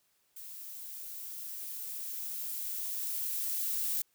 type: noise with level ramp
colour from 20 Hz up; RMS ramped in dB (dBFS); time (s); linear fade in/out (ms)
violet; -46 to -32; 0.36-4.02; 5
effects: white hiss -73 dBFS RMS until 4.14 s